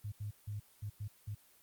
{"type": "tone bursts at uneven times", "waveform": "sine", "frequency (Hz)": 103.83, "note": "G#2", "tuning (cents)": 0, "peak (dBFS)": -38, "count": 6, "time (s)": [[0.04, 0.12], [0.2, 0.31], [0.47, 0.6], [0.82, 0.9], [1, 1.08], [1.27, 1.35]], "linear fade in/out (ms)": 10, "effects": ["white hiss -65 dBFS RMS until 1.62 s", "Opus 24 kbps"]}